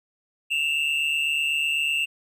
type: tone pair together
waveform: triangle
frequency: 2647 / 2795 Hz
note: E7 / F7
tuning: +7 / +1 cents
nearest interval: minor second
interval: 94 cents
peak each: -23 dBFS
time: 0.5-2.06 s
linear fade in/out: 20 ms
effects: none